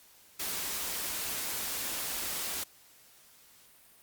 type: band-stop noise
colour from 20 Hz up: white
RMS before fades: -35 dBFS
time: 0.39-2.64 s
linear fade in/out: 10 ms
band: 100 to 140 Hz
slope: 96 dB/octave
effects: white hiss -59 dBFS RMS until 4.02 s + Opus 48 kbps